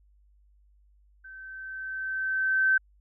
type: tone with level ramp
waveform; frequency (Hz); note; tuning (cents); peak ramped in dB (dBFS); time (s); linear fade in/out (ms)
sine; 1543; G6; -28; -43 to -18; 1.24-2.78; 10
effects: added 50 Hz sine -58 dBFS peak until 3 s